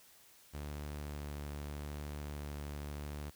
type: tone with vibrato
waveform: sawtooth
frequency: 73.2 Hz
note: D2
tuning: 5 cents flat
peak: -37 dBFS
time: 0.53-3.31 s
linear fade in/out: 20 ms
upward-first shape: sine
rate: 0.81 Hz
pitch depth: 10 cents each way
effects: white hiss -62 dBFS RMS until 3.35 s